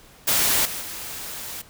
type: noise with level steps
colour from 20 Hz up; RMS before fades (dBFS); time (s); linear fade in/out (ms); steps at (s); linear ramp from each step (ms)
white; -20 / -31 / -34; 0.27-1.62; 10; 0.65 / 0.81; 5
effects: pink hiss -50 dBFS RMS until 1.69 s

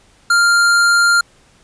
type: tone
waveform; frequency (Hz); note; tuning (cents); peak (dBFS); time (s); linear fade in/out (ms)
square; 1396.9; F6; 0; -10; 0.3-1.21; 5
effects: pink hiss -51 dBFS RMS until 1.63 s + resampled to 22050 Hz

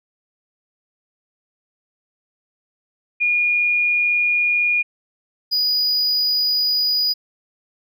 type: tone pair in turn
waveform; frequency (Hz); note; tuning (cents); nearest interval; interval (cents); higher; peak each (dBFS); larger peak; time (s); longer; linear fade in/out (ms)
sine / triangle; 2434 / 4925; D#7 / D#8; -39 / -19; octave; 1220; second; -15; neither; 3.2-4.83 / 5.51-7.14; neither; 20
effects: none

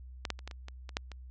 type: clicks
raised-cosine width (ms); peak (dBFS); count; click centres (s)
0.2; -16 / -15 / -30 / -24 / -27 / -27 / -27 / -13 / -28; 9; 0.252 / 0.303 / 0.391 / 0.476 / 0.512 / 0.684 / 0.892 / 0.969 / 1.117
effects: added 63 Hz sine -45 dBFS peak until 1.3 s + low-pass 7000 Hz 12 dB/octave

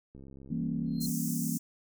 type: click train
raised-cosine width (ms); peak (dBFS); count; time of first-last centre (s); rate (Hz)
3; -37; 65; 0.15-1.098; 67.5
type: chord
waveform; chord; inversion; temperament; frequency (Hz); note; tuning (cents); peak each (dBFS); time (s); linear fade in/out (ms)
sine; E diminished seventh; none; equal with one note detuned; 164.81 / 196 / 233.1 / 274.3; E3 / G3 / Bb3 / Db4; 0 / 0 / 0 / -18; -34 / -39 / -33 / -38; 0.5-1.58; 10
type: tone with exponential growth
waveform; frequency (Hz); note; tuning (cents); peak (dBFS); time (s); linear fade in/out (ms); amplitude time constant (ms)
triangle; 4186; C8; 0; -34; 0.86-1.06; 2; 42
type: high-pass noise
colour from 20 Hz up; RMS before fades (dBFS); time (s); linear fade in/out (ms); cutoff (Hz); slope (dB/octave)
pink; -39; 1-1.59; 20; 5900; 48
effects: none

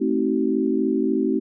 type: chord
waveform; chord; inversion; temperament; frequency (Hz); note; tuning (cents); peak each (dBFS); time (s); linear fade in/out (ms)
sine; A diminished seventh; none; just; 220 / 264 / 316.8 / 380.2; A3 / C4 / Eb4 / Gb4; 0 / +16 / +31 / +47; -25 / -23 / -24 / -24; 0-1.4; 20
effects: none

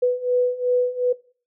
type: beating tone pair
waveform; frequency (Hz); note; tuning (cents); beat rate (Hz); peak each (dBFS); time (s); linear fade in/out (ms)
sine; 493.9 / 496.6; B4 / B4; 0 / +9; 2.7; -22 / -19; 0.02-1.13; 10
effects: noise-tail reverb RT60 0.4 s tail -20 dB re dry

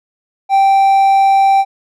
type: tone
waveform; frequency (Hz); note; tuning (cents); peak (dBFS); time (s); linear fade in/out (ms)
triangle; 782; G5; -4; -5; 0.49-1.65; 50
effects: none

